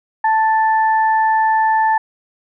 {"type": "tone pair together", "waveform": "sine", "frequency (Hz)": [880, 1760], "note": ["A5", "A6"], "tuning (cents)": [0, 0], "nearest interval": "octave", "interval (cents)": 1200, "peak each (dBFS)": [-12, -21], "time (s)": [0.24, 1.98], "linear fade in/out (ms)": 5, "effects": []}